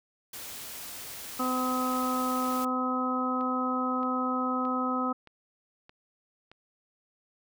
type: noise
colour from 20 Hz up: white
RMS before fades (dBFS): -41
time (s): 0.33-2.65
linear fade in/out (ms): 5
type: harmonic tone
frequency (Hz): 254.8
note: C4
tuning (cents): -46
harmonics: 1 / 2 / 3 / 4 / 5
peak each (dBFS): -30 / -36 / -37 / -37 / -30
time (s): 1.39-5.13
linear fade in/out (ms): 10
type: click train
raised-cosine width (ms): 0.3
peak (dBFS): -34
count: 6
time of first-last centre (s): 3.41-6.516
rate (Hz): 1.61
effects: none